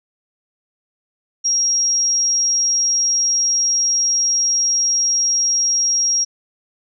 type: tone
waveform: sine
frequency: 5620 Hz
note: F8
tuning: 10 cents sharp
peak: -14 dBFS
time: 1.44-6.25 s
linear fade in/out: 20 ms
effects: none